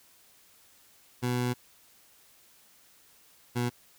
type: tone pair in turn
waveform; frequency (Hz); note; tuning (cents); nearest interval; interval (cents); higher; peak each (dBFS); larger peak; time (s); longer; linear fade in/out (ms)
20% pulse; 123.47 / 121.49; B2 / B2; 0 / -28; unison; 28; first; -22; neither; 1.22-1.54 / 3.55-3.7; first; 20
effects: white hiss -60 dBFS RMS until 3.98 s